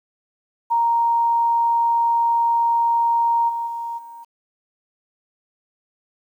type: tone with level steps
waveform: sine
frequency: 932.3 Hz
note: A#5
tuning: in tune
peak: -15 / -22 / -25 / -36 dBFS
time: 0.7-4.25 s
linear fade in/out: 20 ms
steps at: 3.48 / 3.66 / 3.97 s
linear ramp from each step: 20 ms
effects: 9-bit